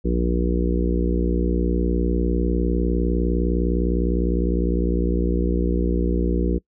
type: harmonic tone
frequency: 59.8 Hz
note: A#1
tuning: 45 cents sharp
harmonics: 1 / 3 / 4 / 5 / 6 / 7 / 8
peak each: -21 / -24 / -31 / -27 / -27 / -31 / -31 dBFS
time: 0.04-6.59 s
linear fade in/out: 20 ms
effects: noise-tail reverb RT60 0.1 s tail -24 dB re dry